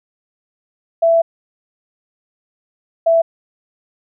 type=tone pair in turn; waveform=sine; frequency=665 / 662.5 Hz; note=E5 / E5; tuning=+15 / +9 cents; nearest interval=unison; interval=6 cents; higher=first; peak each=-9 dBFS; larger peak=neither; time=1.02-1.22 / 3.06-3.22 s; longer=first; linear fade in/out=10 ms; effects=none